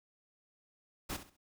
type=noise with echo; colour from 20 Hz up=pink; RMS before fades=-39 dBFS; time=1.09-1.17 s; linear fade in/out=10 ms; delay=66 ms; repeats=3; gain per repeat=-11 dB; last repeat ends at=1.368 s; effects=none